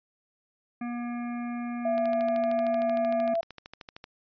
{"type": "harmonic tone", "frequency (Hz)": 239.7, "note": "A#3", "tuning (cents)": 48, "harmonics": [1, 3, 5, 7, 9, 10], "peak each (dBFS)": [-31, -41, -45, -48, -50, -51], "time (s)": [0.81, 3.34], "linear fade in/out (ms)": 5}
{"type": "tone", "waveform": "sine", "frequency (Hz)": 670, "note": "E5", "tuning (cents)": 28, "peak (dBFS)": -24, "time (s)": [1.85, 3.41], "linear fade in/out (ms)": 5}
{"type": "click train", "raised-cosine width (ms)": 0.2, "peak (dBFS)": -24, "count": 28, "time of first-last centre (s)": [1.98, 4.041], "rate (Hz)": 13.1}
{"effects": ["resampled to 11025 Hz"]}